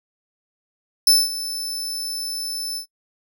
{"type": "tone with ADSR envelope", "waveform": "sawtooth", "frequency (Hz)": 5274, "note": "E8", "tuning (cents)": 0, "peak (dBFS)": -7, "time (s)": [1.07, 2.86], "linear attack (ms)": 3, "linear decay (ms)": 210, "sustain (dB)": -16, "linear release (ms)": 94, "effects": ["noise-tail reverb RT60 0.1 s tail -22 dB re dry"]}